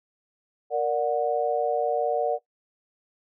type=chord; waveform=sine; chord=Bb augmented; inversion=none; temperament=equal with one note detuned; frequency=466.2 / 587.3 / 732.8 Hz; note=Bb4 / D5 / F#5; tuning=0 / 0 / -17 cents; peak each=-26 dBFS; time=0.7-2.39 s; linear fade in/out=50 ms; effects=noise-tail reverb RT60 0.1 s tail -18 dB re dry